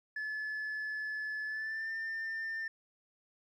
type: tone with pitch glide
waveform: sine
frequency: 1724 to 1797.2 Hz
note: A6 to A6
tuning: -36 to +36 cents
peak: -33 dBFS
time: 0.16-2.68 s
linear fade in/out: 5 ms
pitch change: +72 cents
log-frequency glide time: 1.46-1.91 s
effects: tanh soft clip ceiling -34 dBFS + 12-bit